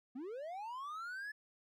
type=linear sweep; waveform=triangle; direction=up; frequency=233.1 to 1739 Hz; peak=-40 dBFS; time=0.15-1.32 s; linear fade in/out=10 ms; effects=none